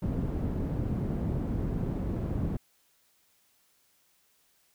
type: low-pass noise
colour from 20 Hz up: white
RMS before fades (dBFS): -31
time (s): 0.02-2.57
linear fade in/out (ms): 5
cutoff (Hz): 200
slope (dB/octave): 12
effects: white hiss -68 dBFS RMS until 4.74 s